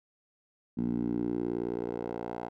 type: tone with band-pass filter sweep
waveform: 10% pulse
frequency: 59 Hz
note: A#1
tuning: 22 cents sharp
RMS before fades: -33 dBFS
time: 0.77-2.49 s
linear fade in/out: 10 ms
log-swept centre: 230 to 660 Hz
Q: 3
effects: none